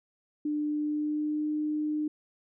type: tone with pitch glide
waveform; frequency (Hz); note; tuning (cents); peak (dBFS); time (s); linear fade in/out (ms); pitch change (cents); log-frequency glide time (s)
sine; 298.6 to 302.9; D4 to D#4; +29 to -46; -27; 0.45-2.08; 5; +25; 0.71-1.5
effects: none